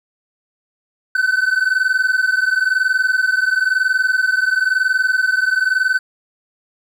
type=tone pair together; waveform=triangle; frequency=1507 / 1528 Hz; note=F#6 / G6; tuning=+31 / -45 cents; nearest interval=unison; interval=24 cents; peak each=-15 / -15 dBFS; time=1.15-5.99 s; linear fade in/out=5 ms; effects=none